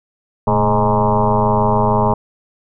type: tone with frequency modulation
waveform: sine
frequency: 523.3 Hz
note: C5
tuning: in tune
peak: -11 dBFS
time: 0.47-2.14 s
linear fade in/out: 5 ms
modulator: 102 Hz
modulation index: 5
effects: none